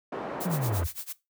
pink band-pass noise, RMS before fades -35 dBFS, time 0.12-0.84 s, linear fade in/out 5 ms, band 290 to 1000 Hz, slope 12 dB/octave
blue noise with tremolo, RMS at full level -35 dBFS, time 0.4-1.13 s, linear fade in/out 10 ms, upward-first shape sine, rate 8.8 Hz, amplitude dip 95%
sine exponential sweep, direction down, 190 to 78.3 Hz, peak -26 dBFS, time 0.45-0.87 s, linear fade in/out 10 ms
effects noise-tail reverb RT60 0.2 s tail -18 dB re dry

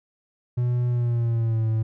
triangle tone with pitch glide, 122.4 to 110.95 Hz, B2 to A2, -15 to +15 cents, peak -18 dBFS, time 0.57-1.83 s, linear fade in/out 10 ms, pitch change -170 cents, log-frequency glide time 0.88-1.67 s, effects none

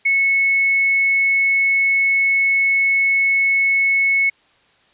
sine tone, 2200 Hz, C#7, 14 cents flat, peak -13 dBFS, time 0.05-4.3 s, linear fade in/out 10 ms, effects white hiss -56 dBFS RMS until 4.93 s + resampled to 8000 Hz

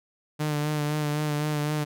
sawtooth tone with vibrato, 149.8 Hz, D3, 35 cents sharp, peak -21 dBFS, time 0.39-1.85 s, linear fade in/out 20 ms, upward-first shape sine, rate 3.9 Hz, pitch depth 29 cents each way, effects none

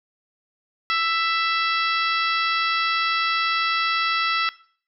harmonic tone, 662 Hz, E5, 7 cents sharp, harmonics 2 / 3 / 4 / 5 / 6 / 7 / 8, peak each -22 / -26 / -28 / -30 / -32 / -33 / -34 dBFS, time 0.9-4.49 s, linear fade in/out 0 ms, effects noise-tail reverb RT60 0.5 s tail -20 dB re dry

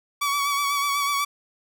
sawtooth tone with vibrato, 1136 Hz, C#6, 42 cents sharp, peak -18 dBFS, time 0.21-1.25 s, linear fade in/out 10 ms, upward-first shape sine, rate 8.1 Hz, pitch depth 32 cents each way, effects none

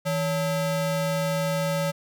square ring-modulated tone, 363.2 Hz, F#4, 32 cents flat, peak -21 dBFS, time 0.05-1.92 s, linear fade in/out 20 ms, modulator 201 Hz, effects none

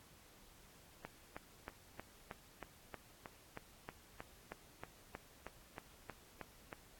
click train, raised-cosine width 0.5 ms, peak -30 dBFS, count 19, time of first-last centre 1.05-6.728 s, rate 3.17 Hz, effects pink hiss -63 dBFS RMS until 6.99 s + AAC 64 kbps

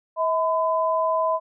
sine tone pair together, 642.8 / 1010 Hz, E5 / B5, -44 / +39 cents, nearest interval minor sixth, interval 783 cents, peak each -22 dBFS, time 0.16-1.4 s, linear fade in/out 50 ms, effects none

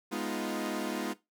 sawtooth chord, F half-diminished seventh, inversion first, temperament equal, 207.7 / 246.9 / 311.1 / 349.2 Hz, Ab3 / Cb4 / Eb4 / F4, 0 / 0 / 0 / 0 cents, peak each -34 dBFS, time 0.11-1.14 s, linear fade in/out 20 ms, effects noise-tail reverb RT60 0.2 s tail -17 dB re dry

